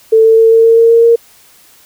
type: tone with pitch steps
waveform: sine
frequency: 444.6 / 447.4 / 450.3 / 453.2 / 456 / 459 / 461.9 / 464.8 Hz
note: A4 / A4 / A4 / A#4 / A#4 / A#4 / A#4 / A#4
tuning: +18 / +29 / +40 / -49 / -38 / -27 / -16 / -5 cents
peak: -3 dBFS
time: 0.12-1.16 s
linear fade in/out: 10 ms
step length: 130 ms
effects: white hiss -44 dBFS RMS until 1.85 s